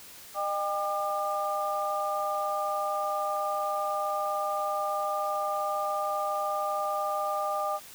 sine tone cluster, 610 / 797 / 1202 Hz, D#5 / G5 / D6, -34 / +28 / +40 cents, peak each -32 / -32 / -31 dBFS, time 0.34-7.8 s, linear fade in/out 50 ms, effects white hiss -48 dBFS RMS until 7.94 s

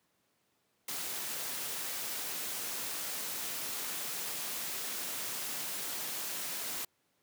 white noise, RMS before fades -38 dBFS, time 0.88-6.85 s, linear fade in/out 5 ms, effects pink hiss -75 dBFS RMS until 7.22 s + high-pass 150 Hz 12 dB/octave

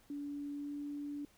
sine tone with pitch glide, 287.4 to 289.4 Hz, D4 to D4, -37 to -25 cents, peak -39 dBFS, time 0.1-1.25 s, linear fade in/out 2 ms, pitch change +12 cents, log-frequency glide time 0.55-0.75 s, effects pink hiss -67 dBFS RMS until 1.37 s

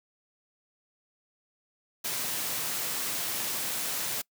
white high-pass noise, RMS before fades -32 dBFS, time 2.04-4.22 s, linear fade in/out 10 ms, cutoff 100 Hz, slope 96 dB/octave, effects noise-tail reverb RT60 0.1 s tail -24 dB re dry

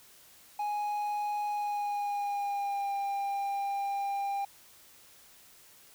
triangle tone with pitch glide, 830.6 to 797.7 Hz, G#5 to G5, 0 to +30 cents, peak -28 dBFS, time 0.59-4.45 s, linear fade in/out 5 ms, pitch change -70 cents, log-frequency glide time 1.49-2.94 s, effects white hiss -57 dBFS RMS until 5.94 s

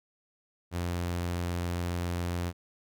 sawtooth tone, 87.31 Hz, F2, in tune, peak -26 dBFS, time 0.71-2.53 s, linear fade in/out 50 ms, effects none

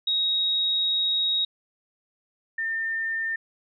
sine tone pair in turn, 3783 / 1805 Hz, A#7 / A6, +25 / +44 cents, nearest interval octave + minor second, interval 1281 cents, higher first, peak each -21 / -25 dBFS, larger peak first, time 0.07-1.45 / 2.58-3.36 s, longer first, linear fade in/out 5 ms, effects none

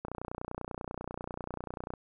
click train, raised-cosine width 1 ms, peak -23 dBFS, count 58, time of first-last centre 0.05-1.937 s, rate 30.2 Hz, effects none

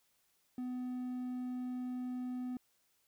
triangle tone with hard clipping, 250.6 Hz, B3, 25 cents sharp, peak -38 dBFS, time 0.58-2.57 s, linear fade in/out 2 ms, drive 6 dB, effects white hiss -75 dBFS RMS until 3.07 s

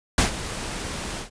pink noise with ADSR envelope, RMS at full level -17 dBFS, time 0.18-1.3 s, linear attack 3 ms, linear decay 120 ms, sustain -14 dB, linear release 120 ms, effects resampled to 22050 Hz

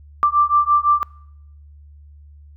sine beating tone pair, 1174.7 / 1180.6 Hz, D6 / D6, 0 / +9 cents, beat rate 5.9 Hz, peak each -16 dBFS, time 0.23-1.03 s, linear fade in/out 0 ms, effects noise-tail reverb RT60 0.8 s tail -25 dB re dry + added 73 Hz sine -41 dBFS peak until 2.56 s

